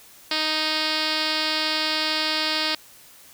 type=tone with low-pass filter; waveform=5% pulse; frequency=311.1 Hz; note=D#4; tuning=in tune; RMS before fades=-24 dBFS; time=0.31-2.75 s; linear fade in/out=2 ms; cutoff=4900 Hz; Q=5.2; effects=white hiss -49 dBFS RMS until 3.33 s